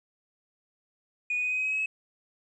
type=tone with pitch steps; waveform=triangle; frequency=2463 / 2479 / 2494 / 2510 / 2526 / 2543 / 2559 / 2575 Hz; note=D#7 / D#7 / D#7 / D#7 / D#7 / D#7 / D#7 / E7; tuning=-18 / -7 / +3 / +15 / +26 / +37 / +48 / -41 cents; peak=-23 dBFS; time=1.3-1.86 s; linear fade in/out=5 ms; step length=70 ms; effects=tanh soft clip ceiling -23 dBFS + resampled to 22050 Hz